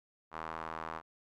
sawtooth tone with band-pass filter, 80.5 Hz, E2, 41 cents flat, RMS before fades -42 dBFS, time 0.31-1.02 s, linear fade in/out 50 ms, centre 1100 Hz, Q 2.3, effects none

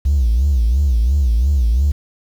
triangle tone with vibrato, 63.5 Hz, B1, 49 cents sharp, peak -8 dBFS, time 0.05-1.92 s, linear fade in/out 10 ms, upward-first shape sine, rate 2.9 Hz, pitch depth 240 cents each way, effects tanh soft clip ceiling -8 dBFS + 7-bit

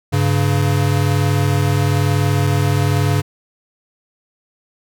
square tone pair together, 99.14 / 140.2 Hz, G2 / C#3, +20 / +20 cents, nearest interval tritone, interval 600 cents, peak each -17 dBFS, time 0.12-3.22 s, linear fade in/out 20 ms, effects none

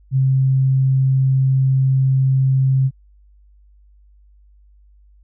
sine tone, 132.9 Hz, C3, 27 cents sharp, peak -12 dBFS, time 0.11-2.91 s, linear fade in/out 50 ms, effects added 50 Hz sine -47 dBFS peak until 5.23 s

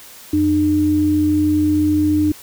sine tone pair together, 90.6 / 302.8 Hz, F#2 / D#4, -36 / -47 cents, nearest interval octave + major sixth, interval 2089 cents, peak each -22 / -13 dBFS, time 0.33-2.32 s, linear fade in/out 5 ms, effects white hiss -40 dBFS RMS until 2.42 s

